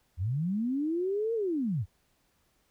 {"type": "linear two-way sweep", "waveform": "sine", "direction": "up then down", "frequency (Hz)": [77.78, 467.2, 77.78], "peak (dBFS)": -27, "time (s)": [0.17, 1.86], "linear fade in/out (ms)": 50, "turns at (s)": 1.34, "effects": ["pink hiss -71 dBFS RMS until 2.7 s"]}